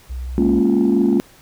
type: tone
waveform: sine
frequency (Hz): 63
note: B1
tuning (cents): +35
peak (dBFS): -24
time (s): 0.09-0.61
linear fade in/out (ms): 20
type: chord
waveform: sine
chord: Bb minor seventh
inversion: third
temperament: equal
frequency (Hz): 207.7 / 233.1 / 277.2 / 349.2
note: Ab3 / Bb3 / Db4 / F4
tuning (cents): 0 / 0 / 0 / 0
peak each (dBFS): -17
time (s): 0.38-1.2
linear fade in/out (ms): 0
effects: tanh soft clip ceiling -7 dBFS + pink hiss -48 dBFS RMS until 1.41 s